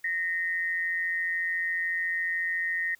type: tone pair together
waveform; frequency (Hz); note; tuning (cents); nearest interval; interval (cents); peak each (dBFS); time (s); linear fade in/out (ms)
sine; 1850 / 2024; A#6 / B6; -14 / +42; major second; 156; -27 / -34; 0.04-2.95; 5
effects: white hiss -63 dBFS RMS until 2.99 s